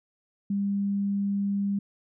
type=tone; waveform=sine; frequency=200 Hz; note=G3; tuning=35 cents sharp; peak=-24 dBFS; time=0.5-1.79 s; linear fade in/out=5 ms; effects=none